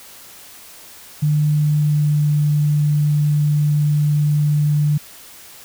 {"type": "tone with pitch glide", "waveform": "sine", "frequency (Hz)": [150, 148.36], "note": ["D3", "D3"], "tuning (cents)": [37, 18], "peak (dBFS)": -13, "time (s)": [1.22, 4.98], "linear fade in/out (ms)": 10, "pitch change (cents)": -19, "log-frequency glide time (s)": [1.57, 2.22], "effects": ["white hiss -41 dBFS RMS until 5.64 s"]}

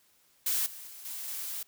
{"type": "noise with level steps", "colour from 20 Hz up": "blue", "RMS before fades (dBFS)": [-29, -45, -47, -39, -37], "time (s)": [0.46, 1.63], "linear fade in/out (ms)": 5, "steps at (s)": [0.66, 0.87, 1.05, 1.28], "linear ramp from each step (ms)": 2, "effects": ["white hiss -66 dBFS RMS until 1.67 s"]}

